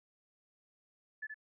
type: tone with echo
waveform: sine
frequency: 1731 Hz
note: A6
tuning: 29 cents flat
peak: -38 dBFS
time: 1.22-1.27 s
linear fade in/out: 10 ms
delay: 74 ms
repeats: 1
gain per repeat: -4 dB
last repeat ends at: 1.344 s
effects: none